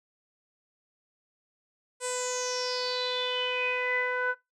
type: tone with low-pass filter sweep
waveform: sawtooth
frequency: 499.8 Hz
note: B4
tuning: 21 cents sharp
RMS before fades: -30 dBFS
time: 2-4.35 s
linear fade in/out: 50 ms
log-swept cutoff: 8600 to 1500 Hz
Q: 8.5
effects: noise-tail reverb RT60 0.2 s tail -22 dB re dry